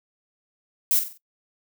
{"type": "noise with echo", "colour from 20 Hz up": "violet", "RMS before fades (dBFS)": -20, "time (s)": [0.91, 0.99], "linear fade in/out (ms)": 0, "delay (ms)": 46, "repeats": 4, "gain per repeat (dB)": -8, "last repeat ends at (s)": 1.174, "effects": ["noise-tail reverb RT60 0.1 s tail -19 dB re dry"]}